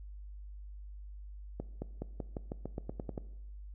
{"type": "accelerating click train", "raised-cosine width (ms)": 2, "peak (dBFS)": -24, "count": 12, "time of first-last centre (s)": [1.6, 3.178], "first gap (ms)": 220, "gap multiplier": 0.91, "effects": ["noise-tail reverb RT60 0.9 s tail -18 dB re dry", "added 50 Hz sine -44 dBFS peak until 3.74 s"]}